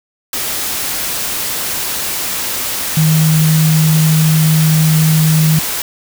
sine tone in noise, 157.2 Hz, D#3, 18 cents sharp, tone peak -8 dBFS, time 2.97-5.59 s, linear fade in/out 2 ms, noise white, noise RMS -19 dBFS, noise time 0.33-5.82 s, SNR +8 dB, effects none

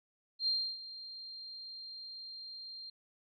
sine tone with ADSR envelope, 4186 Hz, C8, in tune, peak -28 dBFS, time 0.39-2.9 s, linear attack 81 ms, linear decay 300 ms, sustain -16 dB, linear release 6 ms, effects none

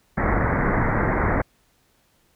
pink low-pass noise, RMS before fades -21 dBFS, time 0.17-1.42 s, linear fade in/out 10 ms, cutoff 2100 Hz, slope 96 dB/octave, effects pink hiss -63 dBFS RMS until 2.35 s

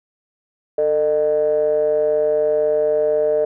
triangle ring-modulated tone, 79 Hz, D#2, 27 cents sharp, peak -9 dBFS, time 0.78-3.45 s, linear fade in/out 5 ms, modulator 529 Hz, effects tanh soft clip ceiling -6 dBFS

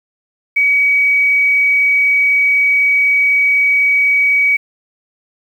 sine tone, 2266 Hz, C#7, 37 cents sharp, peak -9 dBFS, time 0.56-4.57 s, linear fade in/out 10 ms, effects 7-bit

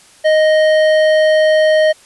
triangle tone with hard clipping, 622.3 Hz, D#5, in tune, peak -10 dBFS, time 0.24-1.93 s, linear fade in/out 20 ms, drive 15 dB, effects white hiss -45 dBFS RMS until 2.05 s + resampled to 24000 Hz

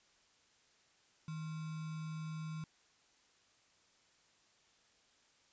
sine tone with sample-and-hold, 158.3 Hz, D#3, 30 cents sharp, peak -40 dBFS, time 1.28-2.64 s, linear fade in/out 2 ms, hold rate 1225 Hz, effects white hiss -70 dBFS RMS until 5.52 s + resampled to 16000 Hz

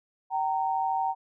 sine tone pair together, 770 / 923.1 Hz, G5 / A#5, -31 / -17 cents, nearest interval minor third, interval 314 cents, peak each -27 / -28 dBFS, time 0.3-1.15 s, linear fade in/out 50 ms, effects none

